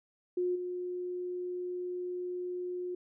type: tone with level steps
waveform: sine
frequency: 359.2 Hz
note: F4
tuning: 49 cents sharp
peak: -28 / -34 dBFS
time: 0.37-2.95 s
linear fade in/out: 5 ms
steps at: 0.55 s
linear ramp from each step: 10 ms
effects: none